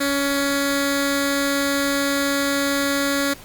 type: tone with notch filter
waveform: 10% pulse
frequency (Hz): 280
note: C#4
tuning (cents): +18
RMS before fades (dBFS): -21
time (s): 0-3.34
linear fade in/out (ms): 10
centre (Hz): 890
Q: 1.2
effects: pink hiss -42 dBFS RMS until 3.44 s + Opus 32 kbps